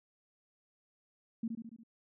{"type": "tone with echo", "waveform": "sine", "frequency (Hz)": 227.7, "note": "A#3", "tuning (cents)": -40, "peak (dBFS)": -32, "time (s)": [1.43, 1.48], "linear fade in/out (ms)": 5, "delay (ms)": 71, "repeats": 5, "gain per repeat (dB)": -4, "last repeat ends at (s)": 1.835, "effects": []}